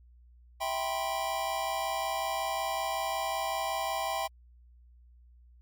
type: chord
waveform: square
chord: C major seventh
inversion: first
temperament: just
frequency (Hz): 654.1 / 784.9 / 981.1 / 1046.5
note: E5 / G5 / B5 / C6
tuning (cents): -14 / +2 / -12 / 0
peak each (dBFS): -36 / -34 / -39 / -38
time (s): 0.6-4.28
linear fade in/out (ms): 20
effects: added 60 Hz sine -54 dBFS peak until 5.61 s + MP3 96 kbps